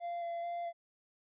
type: tone with vibrato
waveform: triangle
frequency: 687 Hz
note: F5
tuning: 29 cents flat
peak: -34 dBFS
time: 0-0.73 s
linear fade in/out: 50 ms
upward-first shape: square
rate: 2.3 Hz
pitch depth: 11 cents each way
effects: resampled to 8000 Hz